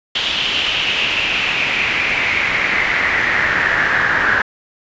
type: noise with band-pass filter sweep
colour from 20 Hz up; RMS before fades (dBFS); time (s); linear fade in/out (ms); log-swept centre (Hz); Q
brown; -17; 0.15-4.42; 5; 3200 to 1600; 5.1
effects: resampled to 16000 Hz